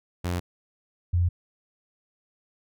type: tone pair in turn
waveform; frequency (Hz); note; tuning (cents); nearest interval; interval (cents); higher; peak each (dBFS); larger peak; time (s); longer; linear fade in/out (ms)
sawtooth / sine; 88.3 / 87.64; F2 / F2; +20 / +7; unison; 13; first; -22 / -19; second; 0.24-0.4 / 1.13-1.29; neither; 10
effects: none